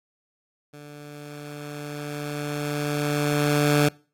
15% pulse tone with level ramp, 146.83 Hz, D3, in tune, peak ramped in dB -35 to -10 dBFS, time 0.73-3.89 s, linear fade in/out 10 ms, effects noise-tail reverb RT60 0.4 s tail -25 dB re dry + AAC 48 kbps

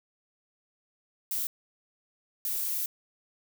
violet noise bursts at uneven times, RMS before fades -31 dBFS, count 2, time 1.31-1.47 / 2.45-2.86 s, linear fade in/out 2 ms, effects none

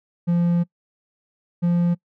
triangle tone pair in turn, 172.6 / 173.4 Hz, F3 / F3, -20 / -12 cents, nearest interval unison, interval 8 cents, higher second, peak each -14 dBFS, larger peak neither, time 0.27-0.64 / 1.62-1.95 s, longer first, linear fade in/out 20 ms, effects noise-tail reverb RT60 0.1 s tail -24 dB re dry

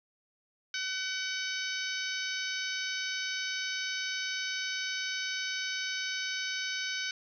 harmonic tone, 756 Hz, F#5, 37 cents sharp, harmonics 2 / 3 / 4 / 5 / 6 / 7 / 8, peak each -37 / -39 / -40 / -41 / -42 / -42 / -43 dBFS, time 0.74-7.11 s, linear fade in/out 2 ms, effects 11-bit

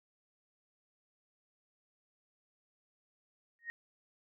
sine tone with exponential growth, 1864.7 Hz, A#6, in tune, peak -34 dBFS, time 3.59-3.7 s, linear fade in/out 0 ms, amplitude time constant 22 ms, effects none

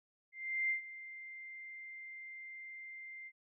sine tone with ADSR envelope, 2093 Hz, C7, in tune, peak -30 dBFS, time 0.32-3.32 s, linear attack 380 ms, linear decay 110 ms, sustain -16 dB, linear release 53 ms, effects none

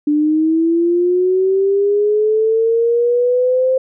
sine linear sweep, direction up, 293.7 to 523.3 Hz, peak -11 dBFS, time 0.07-3.78 s, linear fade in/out 5 ms, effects none

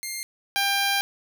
10% pulse tone pair in turn, 2113 / 795.6 Hz, C7 / G5, +16 / +25 cents, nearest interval octave + perfect fourth, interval 1691 cents, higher first, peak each -21 / -13 dBFS, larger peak second, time 0.03-0.23 / 0.56-1.01 s, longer second, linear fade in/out 0 ms, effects none

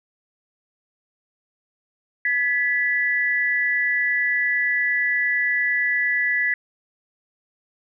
sine tone pair together, 1700 / 1971.3 Hz, G#6 / B6, +40 / -4 cents, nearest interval minor third, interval 256 cents, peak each -23 / -20 dBFS, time 2.25-6.54 s, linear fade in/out 2 ms, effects none

